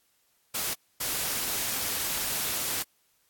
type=noise bursts at uneven times; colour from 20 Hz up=white; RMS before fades=-30 dBFS; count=2; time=0.54-0.74 / 1-2.83 s; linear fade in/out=10 ms; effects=white hiss -69 dBFS RMS until 3.29 s + AAC 64 kbps